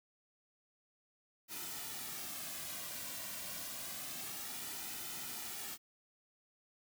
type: noise with flanger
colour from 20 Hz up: white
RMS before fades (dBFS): -44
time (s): 1.48-5.78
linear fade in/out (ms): 50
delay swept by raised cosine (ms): 1.8 to 2.36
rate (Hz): 0.28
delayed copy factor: -0.55
effects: none